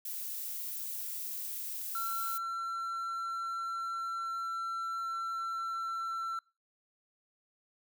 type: noise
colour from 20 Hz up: violet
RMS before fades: -39 dBFS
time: 0.05-2.38 s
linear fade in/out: 5 ms
type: tone with pitch glide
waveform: triangle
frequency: 1353 to 1345.2 Hz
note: E6 to E6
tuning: +45 to +35 cents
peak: -32 dBFS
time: 1.95-6.39 s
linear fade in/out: 2 ms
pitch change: -10 cents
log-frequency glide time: 3.78-6.16 s
effects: noise-tail reverb RT60 0.3 s tail -25 dB re dry